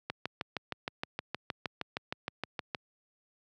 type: click train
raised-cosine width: 0.3 ms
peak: -17 dBFS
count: 18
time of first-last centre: 0.1-2.748 s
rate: 6.42 Hz
effects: high-pass 100 Hz 12 dB/octave